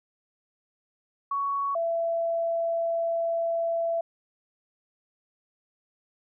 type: tone pair in turn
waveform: sine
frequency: 1117 / 669.2 Hz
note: C#6 / E5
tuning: +13 / +26 cents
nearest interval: major sixth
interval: 887 cents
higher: first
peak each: -25 / -24 dBFS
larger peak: second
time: 1.31-1.75 / 1.75-4.01 s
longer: second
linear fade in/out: 5 ms
effects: none